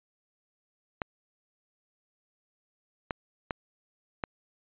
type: clicks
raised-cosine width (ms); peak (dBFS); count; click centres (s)
0.5; -15; 4; 1.018 / 3.108 / 3.508 / 4.238
effects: resampled to 8000 Hz